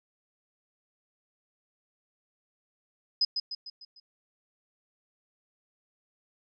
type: tone with echo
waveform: sine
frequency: 5030 Hz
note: D#8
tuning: 18 cents sharp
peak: -21 dBFS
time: 3.21-3.25 s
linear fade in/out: 5 ms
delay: 150 ms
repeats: 5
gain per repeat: -6 dB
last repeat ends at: 4 s
effects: none